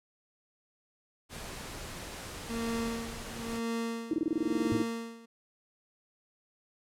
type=noise; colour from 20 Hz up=pink; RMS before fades=-42 dBFS; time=1.29-3.61 s; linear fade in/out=50 ms
type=tone with tremolo; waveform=30% pulse; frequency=230.1 Hz; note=A#3; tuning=22 cents flat; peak=-28 dBFS; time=2.49-5.26 s; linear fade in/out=10 ms; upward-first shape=sine; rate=1 Hz; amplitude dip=90%
type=tone bursts; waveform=sine; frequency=317.6 Hz; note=D#4; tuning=36 cents sharp; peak=-25 dBFS; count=15; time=4.11-4.821 s; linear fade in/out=2 ms; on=25 ms; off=24 ms
type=tone with exponential decay; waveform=sine; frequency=111.7 Hz; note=A2; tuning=27 cents sharp; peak=-28 dBFS; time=4.72-4.91 s; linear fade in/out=0 ms; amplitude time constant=41 ms
effects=low-pass 11000 Hz 12 dB/octave